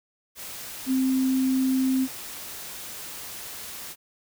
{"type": "tone in noise", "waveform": "sine", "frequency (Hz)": 261.6, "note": "C4", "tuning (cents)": 0, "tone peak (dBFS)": -20, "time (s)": [0.86, 2.08], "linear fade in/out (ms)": 50, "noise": "white", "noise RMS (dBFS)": -38, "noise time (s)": [0.35, 3.96], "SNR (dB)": 15, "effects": []}